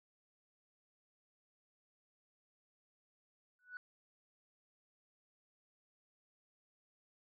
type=tone with exponential growth; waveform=sine; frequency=1480 Hz; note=F#6; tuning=in tune; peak=-39 dBFS; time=3.59-3.77 s; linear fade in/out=1 ms; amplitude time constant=37 ms; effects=tanh soft clip ceiling -39 dBFS